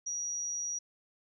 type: tone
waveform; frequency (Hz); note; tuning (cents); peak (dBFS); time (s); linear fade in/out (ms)
sine; 5770; F#8; -44; -33; 0.06-0.79; 10
effects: none